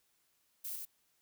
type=noise with echo; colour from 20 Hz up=violet; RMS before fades=-41 dBFS; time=0.64-0.76 s; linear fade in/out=10 ms; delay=94 ms; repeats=1; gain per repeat=-3 dB; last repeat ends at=0.854 s; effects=white hiss -75 dBFS RMS until 1.21 s